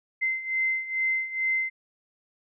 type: beating tone pair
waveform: sine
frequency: 2070 / 2072.3 Hz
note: C7 / C7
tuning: -19 / -17 cents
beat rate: 2.3 Hz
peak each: -30 / -26 dBFS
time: 0.21-1.7 s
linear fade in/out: 20 ms
effects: none